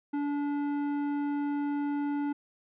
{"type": "tone with tanh clipping", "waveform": "sine", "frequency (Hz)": 288.4, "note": "D4", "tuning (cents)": -31, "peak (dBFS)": -30, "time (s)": [0.13, 2.33], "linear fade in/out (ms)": 10, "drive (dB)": 12, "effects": []}